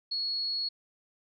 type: tone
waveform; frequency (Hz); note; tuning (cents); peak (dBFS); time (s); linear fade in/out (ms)
sine; 4344; C#8; -36; -29; 0.11-0.69; 10
effects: none

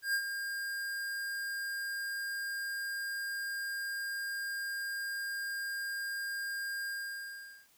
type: tone with ADSR envelope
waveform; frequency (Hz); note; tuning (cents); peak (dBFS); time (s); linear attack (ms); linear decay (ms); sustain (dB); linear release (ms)
square; 1609; G6; +45; -28; 0.02-7.68; 120; 71; -8; 810
effects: white hiss -66 dBFS RMS until 7.77 s

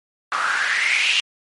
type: noise with band-pass filter sweep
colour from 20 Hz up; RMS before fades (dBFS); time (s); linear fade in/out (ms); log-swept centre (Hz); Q
white; -20; 0.32-1.2; 0; 1200 to 2900; 6.3
effects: low-pass 10000 Hz 12 dB/octave + MP3 48 kbps

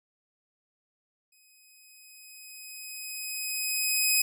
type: tone with exponential growth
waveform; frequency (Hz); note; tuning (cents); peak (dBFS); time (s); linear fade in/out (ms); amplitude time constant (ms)
10% pulse; 2523; D#7; +23; -12; 1.32-4.22; 5; 630
effects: none

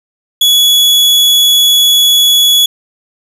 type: tone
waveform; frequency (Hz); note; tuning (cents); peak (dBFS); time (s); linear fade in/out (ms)
40% pulse; 3387; G#7; +33; -4; 0.41-2.66; 5
effects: none

